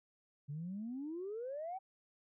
sine exponential sweep, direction up, 138.59 to 784 Hz, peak -39 dBFS, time 0.48-1.79 s, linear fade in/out 20 ms, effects tanh soft clip ceiling -35 dBFS

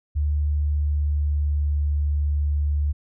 sine tone with pitch glide, 73.9 to 73.22 Hz, D2 to D2, +11 to -5 cents, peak -19 dBFS, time 0.15-2.93 s, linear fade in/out 20 ms, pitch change -16 cents, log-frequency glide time 0.47-1.73 s, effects none

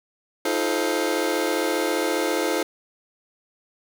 sawtooth chord, F dominant seventh, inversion third, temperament just, 314.3 / 349.2 / 436.5 / 523.8 Hz, Eb4 / F4 / A4 / C5, +18 / 0 / -14 / +2 cents, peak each -23 dBFS, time 0.45-2.63 s, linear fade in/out 5 ms, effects none

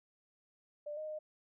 sine tone with pitch steps, 592 / 618 / 614 Hz, D5 / D#5 / D#5, +14 / -12 / -23 cents, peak -39 dBFS, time 0.86-1.19 s, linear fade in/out 10 ms, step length 110 ms, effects none

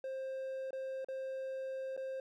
triangle tone with dropouts, 529 Hz, C5, 19 cents sharp, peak -36 dBFS, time 0.04-2.2 s, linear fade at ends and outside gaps 2 ms, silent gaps 0.707-0.73 / 1.046-1.085 / 1.966-1.975 s, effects none

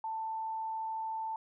sine tone, 887 Hz, A5, 14 cents sharp, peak -34 dBFS, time 0.04-1.36 s, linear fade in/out 2 ms, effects none

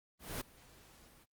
pink noise with ADSR envelope, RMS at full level -38 dBFS, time 0.19-1.26 s, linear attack 220 ms, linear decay 7 ms, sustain -23 dB, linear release 39 ms, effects Opus 32 kbps

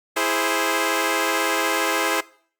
10% pulse chord, E augmented, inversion none, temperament equal, 329.6 / 415.3 / 523.3 Hz, E4 / G#4 / B#4, 0 / 0 / 0 cents, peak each -16 dBFS, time 0.16-2.21 s, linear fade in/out 10 ms, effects noise-tail reverb RT60 0.5 s tail -21 dB re dry + Opus 48 kbps

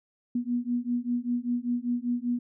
sine beating tone pair, 239.9 / 245 Hz, A#3 / B3, +50 / -14 cents, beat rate 5.1 Hz, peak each -29 dBFS, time 0.35-2.39 s, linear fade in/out 5 ms, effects none

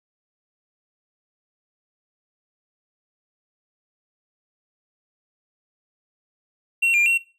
triangle tone with pitch steps, 2731 / 2396 / 2732 Hz, F7 / D7 / F7, -39 / +34 / -39 cents, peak -14 dBFS, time 6.82-7.18 s, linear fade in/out 10 ms, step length 120 ms, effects noise-tail reverb RT60 0.3 s tail -18 dB re dry

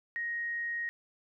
sine tone, 1875 Hz, A#6, 10 cents sharp, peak -32 dBFS, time 0.16-0.89 s, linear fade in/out 0 ms, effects none

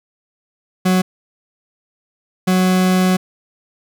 40% pulse tone bursts at uneven times, 184.8 Hz, F#3, 2 cents flat, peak -11 dBFS, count 2, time 0.85-1.02 / 2.47-3.17 s, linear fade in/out 10 ms, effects none

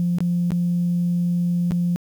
sine tone with dropouts, 174.61 Hz, F3, in tune, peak -17 dBFS, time 0-1.96 s, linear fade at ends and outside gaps 0 ms, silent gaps 0.185-0.205 / 0.506-0.519 / 1.709-1.719 s, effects tanh soft clip ceiling -13 dBFS + 8-bit

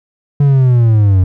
triangle linear sweep, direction down, 144.8 to 90 Hz, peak -4 dBFS, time 0.4-1.24 s, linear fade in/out 5 ms, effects none

